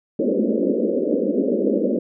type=band-pass noise; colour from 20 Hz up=pink; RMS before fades=-20 dBFS; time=0.19-1.99 s; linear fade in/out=5 ms; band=200 to 570 Hz; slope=96 dB/octave; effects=none